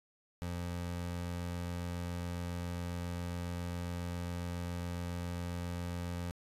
25% pulse tone, 87.31 Hz, F2, in tune, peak -33 dBFS, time 0.42-6.31 s, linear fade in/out 0 ms, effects resampled to 32000 Hz

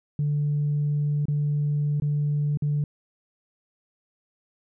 sine tone with dropouts, 146.83 Hz, D3, in tune, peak -20 dBFS, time 0.19-2.84 s, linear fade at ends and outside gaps 2 ms, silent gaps 1.255-1.283 / 2-2.021 / 2.573-2.622 s, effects tanh soft clip ceiling -18 dBFS

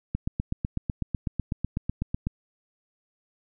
click train, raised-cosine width 5 ms, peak -14 dBFS, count 18, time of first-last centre 0.15-2.27 s, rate 8.02 Hz, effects none

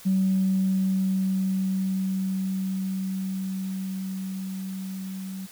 sine tone with level ramp, 190 Hz, F#3, 46 cents sharp, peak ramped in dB -18 to -32 dBFS, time 0.05-5.47 s, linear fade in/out 20 ms, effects tanh soft clip ceiling -14 dBFS + white hiss -47 dBFS RMS until 5.51 s

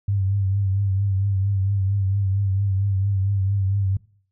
sine tone with vibrato, 98 Hz, G2, in tune, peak -18 dBFS, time 0.08-3.97 s, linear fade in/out 5 ms, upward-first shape triangle, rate 4.4 Hz, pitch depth 59 cents each way, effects noise-tail reverb RT60 0.5 s tail -21 dB re dry

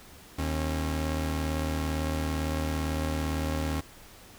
sawtooth tone pair together, 77.78 / 271.2 Hz, D#2 / C#4, 0 / -38 cents, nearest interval octave + minor seventh, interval 2162 cents, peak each -25 / -29 dBFS, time 0.38-3.81 s, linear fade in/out 10 ms, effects pink hiss -51 dBFS RMS until 4.38 s

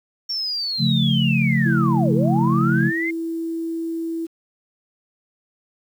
sine linear two-way sweep, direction down then up, 5510 to 405.7 to 2139 Hz, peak -22 dBFS, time 0.29-3.11 s, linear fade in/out 10 ms, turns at 2.13 s
sine chord, Db augmented, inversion none, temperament equal, 138.59 / 174.61 / 220 Hz, Db3 / F3 / A3, 0 / 0 / 0 cents, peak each -19 / -21 / -20 dBFS, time 0.78-2.92 s, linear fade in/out 50 ms
sine tone, 329.6 Hz, E4, in tune, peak -23 dBFS, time 1.65-4.27 s, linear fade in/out 20 ms
effects tanh soft clip ceiling -4 dBFS + 8-bit

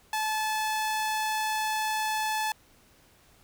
sawtooth tone, 866 Hz, A5, 28 cents flat, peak -23 dBFS, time 0.13-2.52 s, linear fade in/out 2 ms, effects pink hiss -60 dBFS RMS until 3.43 s

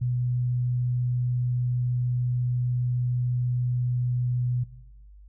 sine tone, 123.47 Hz, B2, in tune, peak -23 dBFS, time 0.01-4.64 s, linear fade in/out 10 ms, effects noise-tail reverb RT60 1.0 s tail -18 dB re dry + added 50 Hz sine -46 dBFS peak until 5.28 s

